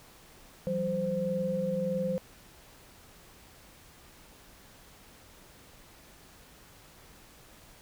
sine tone cluster, 169.4 / 191 / 519 Hz, E3 / G3 / C5, +48 / -45 / -14 cents, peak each -36 / -33 / -30 dBFS, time 0.67-2.18 s, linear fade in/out 0 ms, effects pink hiss -55 dBFS RMS until 7.81 s

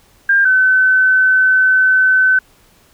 sine tone pair in turn, 1600 / 1520 Hz, G6 / F#6, +35 / +46 cents, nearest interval minor second, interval 89 cents, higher first, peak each -8 dBFS, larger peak neither, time 0.29-0.45 / 0.45-2.39 s, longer second, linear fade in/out 5 ms, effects pink hiss -51 dBFS RMS until 2.93 s

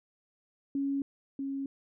sine tone pair in turn, 277.2 / 273.9 Hz, C#4 / C#4, 0 / -21 cents, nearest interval unison, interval 21 cents, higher first, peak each -28 / -32 dBFS, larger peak first, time 0.75-1.02 / 1.39-1.66 s, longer neither, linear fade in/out 2 ms, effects none

